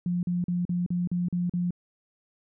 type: tone bursts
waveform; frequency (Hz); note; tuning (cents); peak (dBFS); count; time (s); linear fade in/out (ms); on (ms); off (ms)
sine; 176.5; F3; +19; -24; 8; 0.06-1.707; 2; 170; 41
effects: none